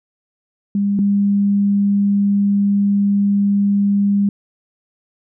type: tone pair in turn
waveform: sine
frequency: 201.2 / 201.2 Hz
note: G3 / G3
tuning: +45 / +45 cents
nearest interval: unison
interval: 0 cents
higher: neither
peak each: -14 / -12 dBFS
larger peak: second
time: 0.75-0.99 / 0.99-4.29 s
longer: second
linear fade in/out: 2 ms
effects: none